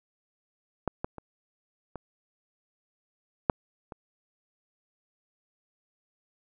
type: clicks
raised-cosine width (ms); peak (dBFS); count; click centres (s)
1; -13 / -16 / -26 / -23 / -6 / -26; 6; 0.877 / 1.045 / 1.183 / 1.957 / 3.498 / 3.922
effects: none